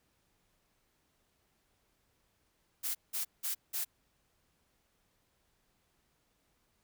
blue noise bursts, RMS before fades -35 dBFS, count 4, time 2.83-3.85 s, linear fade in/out 20 ms, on 120 ms, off 180 ms, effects pink hiss -75 dBFS RMS until 6.83 s

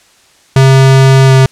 square tone with pitch glide, 133.7 to 132.47 Hz, C3 to C3, +38 to +22 cents, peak -3 dBFS, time 0.56-1.46 s, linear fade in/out 2 ms, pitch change -16 cents, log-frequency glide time 1.26-1.32 s, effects white hiss -46 dBFS RMS until 1.51 s + low-pass 8000 Hz 12 dB/octave

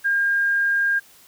sine tone, 1611 Hz, G6, 47 cents sharp, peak -17 dBFS, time 0.04-1 s, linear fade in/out 20 ms, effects white hiss -51 dBFS RMS until 1.27 s

